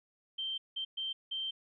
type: tone bursts at uneven times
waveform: sine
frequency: 3134 Hz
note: G7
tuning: 1 cent flat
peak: -34 dBFS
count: 4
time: 0.38-0.58 / 0.76-0.85 / 0.97-1.13 / 1.31-1.51 s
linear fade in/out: 10 ms
effects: none